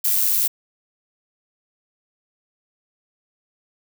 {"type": "noise with amplitude modulation", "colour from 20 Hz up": "violet", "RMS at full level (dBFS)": -17, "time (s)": [0.04, 0.48], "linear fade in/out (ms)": 10, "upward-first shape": "sine", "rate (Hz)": 98.4, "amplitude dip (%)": 45, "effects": []}